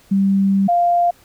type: tone pair in turn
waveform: sine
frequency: 195.6 / 697 Hz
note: G3 / F5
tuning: -4 / -4 cents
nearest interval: octave + minor seventh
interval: 2200 cents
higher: second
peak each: -12 dBFS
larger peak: neither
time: 0.11-0.68 / 0.68-1.11 s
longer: first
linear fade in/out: 10 ms
effects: pink hiss -51 dBFS RMS until 1.24 s